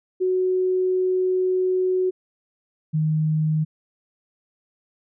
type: tone pair in turn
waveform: sine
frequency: 370 / 155.57 Hz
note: F#4 / D#3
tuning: 0 / 0 cents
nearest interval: octave + minor third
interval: 1500 cents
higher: first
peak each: -18 dBFS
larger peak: neither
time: 0.2-2.11 / 2.93-3.65 s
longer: first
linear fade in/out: 20 ms
effects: none